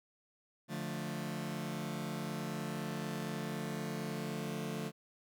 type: chord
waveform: sawtooth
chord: D minor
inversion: none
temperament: just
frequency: 146.83 / 176.2 / 220.2 Hz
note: D3 / F3 / A3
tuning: 0 / +16 / +2 cents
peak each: -38 / -38 / -37 dBFS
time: 0.68-4.92 s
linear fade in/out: 50 ms
effects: none